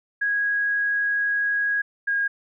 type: tone pair in turn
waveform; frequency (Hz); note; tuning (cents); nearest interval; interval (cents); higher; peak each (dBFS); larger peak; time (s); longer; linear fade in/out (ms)
sine; 1652 / 1631.1; G#6 / G#6; -10 / -32; unison; 22; first; -20; neither; 0.21-1.82 / 2.07-2.28; first; 10
effects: none